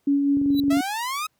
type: tone with tremolo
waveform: sine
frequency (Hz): 281.8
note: C#4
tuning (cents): +29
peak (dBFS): -16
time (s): 0.07-0.81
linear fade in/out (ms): 5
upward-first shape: sine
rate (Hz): 5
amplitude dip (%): 30
type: click train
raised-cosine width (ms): 3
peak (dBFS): -21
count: 10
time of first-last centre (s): 0.37-0.77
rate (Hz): 22.5
type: tone with exponential growth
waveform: square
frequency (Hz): 3951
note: B7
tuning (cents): 0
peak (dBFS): -25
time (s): 0.5-0.6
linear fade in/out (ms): 2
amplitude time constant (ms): 20
type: exponential sweep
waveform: sawtooth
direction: up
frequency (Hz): 643 to 1289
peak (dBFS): -22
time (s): 0.7-1.27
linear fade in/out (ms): 10
effects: pink hiss -70 dBFS RMS until 1.39 s + high-pass 80 Hz 12 dB/octave